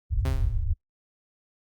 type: low-pass noise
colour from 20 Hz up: pink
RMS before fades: -25 dBFS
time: 0.1-0.74 s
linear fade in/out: 20 ms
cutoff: 110 Hz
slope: 96 dB/octave
type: tone with exponential decay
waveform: sawtooth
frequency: 132.5 Hz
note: C3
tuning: 22 cents sharp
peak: -23 dBFS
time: 0.25-0.65 s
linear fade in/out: 5 ms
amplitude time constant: 85 ms
effects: noise-tail reverb RT60 0.1 s tail -26 dB re dry + Opus 48 kbps